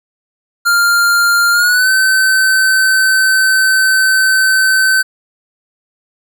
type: tone with pitch glide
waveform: square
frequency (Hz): 1398 to 1533.4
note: F6 to G6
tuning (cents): +1 to -39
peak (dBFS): -9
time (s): 0.65-5.03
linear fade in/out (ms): 20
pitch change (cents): +160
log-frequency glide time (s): 1.52-1.9
effects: none